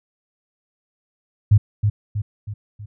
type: tone with echo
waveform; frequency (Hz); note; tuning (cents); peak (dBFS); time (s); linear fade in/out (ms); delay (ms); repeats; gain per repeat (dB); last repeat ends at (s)
sine; 104.3; G#2; +8; -8; 1.51-1.58; 10; 320; 4; -6; 2.86
effects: none